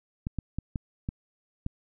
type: clicks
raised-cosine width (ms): 5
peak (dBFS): -18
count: 6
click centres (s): 0.269 / 0.387 / 0.586 / 0.758 / 1.089 / 1.664
effects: none